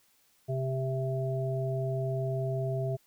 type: harmonic tone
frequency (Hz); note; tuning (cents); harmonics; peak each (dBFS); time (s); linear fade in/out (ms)
131.8; C3; +13; 1 / 3 / 5; -30 / -36 / -35; 0.48-2.97; 20
effects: white hiss -67 dBFS RMS until 3.06 s